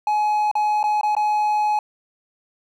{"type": "tone with dropouts", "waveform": "triangle", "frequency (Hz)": 844, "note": "G#5", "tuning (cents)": 28, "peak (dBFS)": -15, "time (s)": [0.07, 1.79], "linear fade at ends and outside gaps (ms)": 2, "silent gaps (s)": [[0.514, 0.553], [0.83, 0.839], [1.012, 1.032], [1.151, 1.166]], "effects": []}